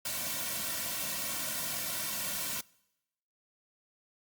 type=noise with comb filter; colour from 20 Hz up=white; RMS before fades=-35 dBFS; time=0.05-2.61 s; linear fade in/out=5 ms; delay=2.4 ms; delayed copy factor=-0.95; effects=noise-tail reverb RT60 0.9 s tail -24 dB re dry + Opus 48 kbps